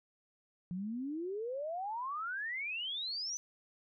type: exponential sweep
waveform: sine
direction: up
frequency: 172.4 to 6100 Hz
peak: -36 dBFS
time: 0.71-3.37 s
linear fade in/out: 0 ms
effects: none